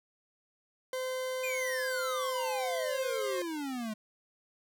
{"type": "tone with pitch glide", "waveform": "40% pulse", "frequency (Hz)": [515, 528.9], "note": ["C5", "C5"], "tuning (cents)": [-28, 19], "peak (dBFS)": -32, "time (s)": [0.93, 3.42], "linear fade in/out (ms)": 2, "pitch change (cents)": 47, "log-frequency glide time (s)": [2.88, 3.04]}
{"type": "exponential sweep", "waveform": "square", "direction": "down", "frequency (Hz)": [2489, 210], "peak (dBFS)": -35, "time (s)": [1.43, 3.94], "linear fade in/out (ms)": 10}
{"effects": []}